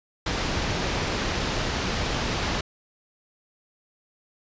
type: low-pass noise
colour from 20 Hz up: pink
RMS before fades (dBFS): -27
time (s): 0.26-2.61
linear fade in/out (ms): 5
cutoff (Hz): 6000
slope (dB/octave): 24
effects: resampled to 16000 Hz